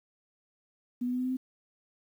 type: tone with pitch steps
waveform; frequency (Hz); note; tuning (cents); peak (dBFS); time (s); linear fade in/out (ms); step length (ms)
sine; 245.2 / 247.9 / 250.6 / 253.4 / 256.2 / 259; B3 / B3 / B3 / B3 / C4 / C4; -12 / +7 / +25 / +45 / -36 / -17; -28; 1.01-1.37; 10; 60
effects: 10-bit

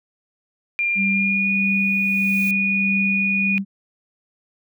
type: tone with pitch glide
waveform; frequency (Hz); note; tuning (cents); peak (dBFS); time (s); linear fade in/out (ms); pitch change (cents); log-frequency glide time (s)
sine; 2395 to 2458; D7 to D#7; +33 to -22; -18; 0.79-3.58; 0; +45; 1.08-1.49
type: tone with tremolo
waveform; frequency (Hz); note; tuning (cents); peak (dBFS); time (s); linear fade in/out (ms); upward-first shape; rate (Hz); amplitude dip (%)
sine; 196; G3; 0; -20; 0.95-3.65; 50; sine; 1.6; 30
type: noise with exponential growth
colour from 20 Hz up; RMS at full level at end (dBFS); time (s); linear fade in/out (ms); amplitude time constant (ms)
blue; -35; 1.26-2.51; 1; 270
effects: none

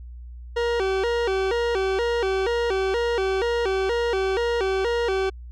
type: tone with vibrato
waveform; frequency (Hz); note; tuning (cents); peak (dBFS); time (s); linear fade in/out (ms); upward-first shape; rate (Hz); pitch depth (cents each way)
40% pulse; 425.5; G#4; +42; -20; 0.56-5.3; 10; square; 2.1; 180
effects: added 60 Hz sine -36 dBFS peak until 5.51 s + low-pass 4000 Hz 12 dB/octave

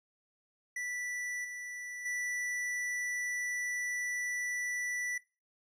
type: tone with level steps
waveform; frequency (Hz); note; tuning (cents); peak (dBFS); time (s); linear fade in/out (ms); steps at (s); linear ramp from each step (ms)
square; 1968; B6; -7; -36 / -41 / -34; 0.76-5.18; 5; 1.44 / 2.05; 10
effects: noise-tail reverb RT60 0.3 s tail -19 dB re dry + low-pass 11000 Hz 12 dB/octave

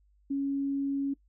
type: tone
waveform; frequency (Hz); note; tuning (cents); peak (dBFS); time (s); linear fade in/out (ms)
sine; 277.2; C#4; 0; -27; 0.3-1.14; 10
effects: noise-tail reverb RT60 0.1 s tail -21 dB re dry + added 50 Hz sine -62 dBFS peak until 1.28 s

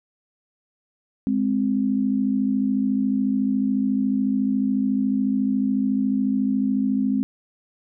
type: tone pair together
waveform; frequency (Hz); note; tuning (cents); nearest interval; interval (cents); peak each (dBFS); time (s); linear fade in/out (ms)
sine; 207.7 / 261.7; G#3 / C4; 0 / 0; major third; 400; -22 / -21; 1.27-7.23; 0
effects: none

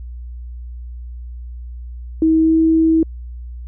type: tone with pitch glide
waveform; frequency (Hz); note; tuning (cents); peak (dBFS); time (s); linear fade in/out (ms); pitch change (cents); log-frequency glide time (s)
sine; 319.9 to 322.7; D#4 to E4; +48 to -37; -10; 2.22-3.03; 2; +15; 2.41-2.56
effects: added 60 Hz sine -28 dBFS peak until 3.67 s

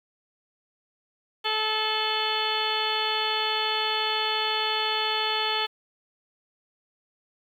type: harmonic tone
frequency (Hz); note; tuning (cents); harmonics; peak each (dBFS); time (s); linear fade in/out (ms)
434.2; A4; -23; 1 / 2 / 3 / 4 / 5 / 6 / 7 / 8 / 10; -34 / -30 / -33 / -35 / -36 / -35 / -30 / -31 / -35; 1.44-5.67; 20
effects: 9-bit

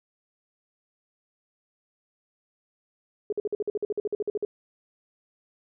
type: tone bursts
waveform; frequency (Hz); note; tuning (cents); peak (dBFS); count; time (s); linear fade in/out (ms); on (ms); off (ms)
sine; 415.7; G#4; +2; -24; 16; 3.3-4.45; 2; 25; 50
effects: none

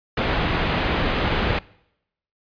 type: low-pass noise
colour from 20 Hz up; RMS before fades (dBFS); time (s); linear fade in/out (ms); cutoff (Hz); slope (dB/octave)
pink; -22; 0.17-1.59; 5; 3500; 24
effects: noise-tail reverb RT60 0.8 s tail -23 dB re dry + resampled to 11025 Hz

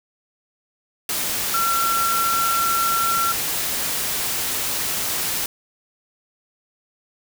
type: tone in noise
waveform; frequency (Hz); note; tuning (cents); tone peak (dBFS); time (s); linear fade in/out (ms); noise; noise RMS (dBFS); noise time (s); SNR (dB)
sine; 1358; F6; -49; -19; 1.54-3.32; 2; white; -24; 1.09-5.46; +2
effects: none

